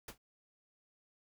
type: noise with exponential decay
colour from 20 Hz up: pink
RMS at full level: -40 dBFS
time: 0.08-0.18 s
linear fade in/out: 5 ms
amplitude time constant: 21 ms
effects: none